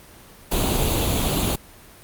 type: noise with comb filter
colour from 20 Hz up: pink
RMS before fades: -21 dBFS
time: 0.51-1.56 s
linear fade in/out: 10 ms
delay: 0.28 ms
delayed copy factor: +0.6
effects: pink hiss -46 dBFS RMS until 2.03 s + Opus 32 kbps